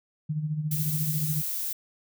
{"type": "tone with tremolo", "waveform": "sine", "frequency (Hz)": 152.7, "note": "D#3", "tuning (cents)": -32, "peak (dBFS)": -24, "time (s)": [0.29, 1.42], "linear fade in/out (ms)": 10, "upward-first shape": "sine", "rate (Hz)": 14, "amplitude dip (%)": 60}
{"type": "noise", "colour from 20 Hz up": "violet", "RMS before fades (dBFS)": -31, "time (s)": [0.71, 1.73], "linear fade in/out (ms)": 5}
{"effects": []}